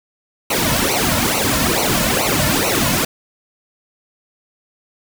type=noise with flanger; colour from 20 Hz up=pink; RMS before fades=-17 dBFS; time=0.5-3.05 s; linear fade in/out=5 ms; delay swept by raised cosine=0.58 to 2.58 ms; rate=2.3 Hz; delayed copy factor=-0.95; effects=none